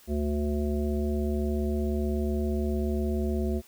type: harmonic tone with a mistuned harmonic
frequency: 73.6 Hz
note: D2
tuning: 4 cents sharp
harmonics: 1 / 3 / 5 / 7 / 9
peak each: -28 / -30 / -32 / -41 / -39 dBFS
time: 0.07-3.62 s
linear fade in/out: 50 ms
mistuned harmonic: 1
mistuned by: -35 cents
effects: white hiss -56 dBFS RMS until 3.67 s